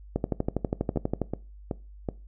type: two click trains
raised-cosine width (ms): 2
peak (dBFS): -15 / -12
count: 4 / 14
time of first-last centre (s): 0.96-2.088 / 0.16-1.217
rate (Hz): 2.66 / 12.3
effects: noise-tail reverb RT60 0.3 s tail -20 dB re dry + added 50 Hz sine -44 dBFS peak until 2.27 s